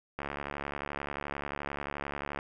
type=click train; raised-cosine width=0.5 ms; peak=-20 dBFS; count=158; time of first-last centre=0.19-2.389 s; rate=71.4 Hz; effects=none